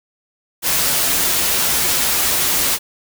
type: noise with comb filter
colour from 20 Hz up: white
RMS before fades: -17 dBFS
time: 0.62-2.79 s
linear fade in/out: 50 ms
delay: 9.6 ms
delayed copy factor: -0.5
effects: none